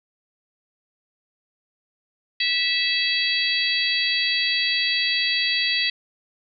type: harmonic tone with a mistuned harmonic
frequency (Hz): 655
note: E5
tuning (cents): -11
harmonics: 3 / 4 / 5 / 6 / 7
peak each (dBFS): -26 / -26 / -26 / -26 / -26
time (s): 2.4-5.9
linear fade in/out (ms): 5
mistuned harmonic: 5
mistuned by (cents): +16
effects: none